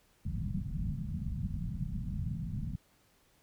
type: low-pass noise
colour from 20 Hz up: white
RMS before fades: -36 dBFS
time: 0.25-2.76 s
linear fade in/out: 5 ms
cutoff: 200 Hz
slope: 48 dB/octave
effects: pink hiss -68 dBFS RMS until 3.42 s